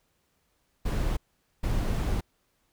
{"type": "noise bursts at uneven times", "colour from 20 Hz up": "brown", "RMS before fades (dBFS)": -27, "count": 2, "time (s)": [[0.85, 1.17], [1.63, 2.21]], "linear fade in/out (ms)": 10, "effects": ["pink hiss -72 dBFS RMS until 2.72 s"]}